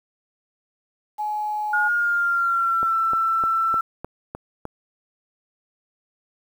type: tone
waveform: sine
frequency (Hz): 845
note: G#5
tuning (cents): +30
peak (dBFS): -23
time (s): 1.18-1.89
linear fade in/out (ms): 20
type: tone with pitch glide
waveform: sine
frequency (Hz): 1432 to 1336.1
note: F6 to E6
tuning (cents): +43 to +23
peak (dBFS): -18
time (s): 1.73-3.81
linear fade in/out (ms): 5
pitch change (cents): -120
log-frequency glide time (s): 1.85-2.95
type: click train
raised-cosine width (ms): 1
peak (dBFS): -17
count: 7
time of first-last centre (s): 2.83-4.654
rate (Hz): 3.29
effects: 8-bit